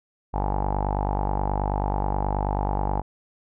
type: tone with low-pass filter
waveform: sawtooth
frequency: 49.34 Hz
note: G1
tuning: 12 cents sharp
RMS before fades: -25 dBFS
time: 0.33-3.02 s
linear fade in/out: 20 ms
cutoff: 850 Hz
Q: 8
effects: none